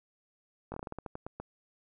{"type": "slowing click train", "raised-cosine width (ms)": 1, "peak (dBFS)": -25, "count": 12, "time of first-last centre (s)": [0.72, 1.4], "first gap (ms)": 20, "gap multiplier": 1.21, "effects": []}